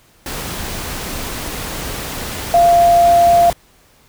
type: tone in noise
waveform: sine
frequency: 691 Hz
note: F5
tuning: 19 cents flat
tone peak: -7 dBFS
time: 2.54-3.5 s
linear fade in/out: 2 ms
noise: pink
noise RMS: -25 dBFS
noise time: 0.26-3.53 s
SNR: +15 dB
effects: pink hiss -51 dBFS RMS until 4.08 s